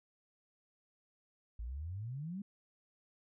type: exponential sweep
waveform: sine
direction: up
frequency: 52.8 to 207.7 Hz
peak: -39 dBFS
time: 1.59-2.42 s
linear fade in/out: 5 ms
effects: none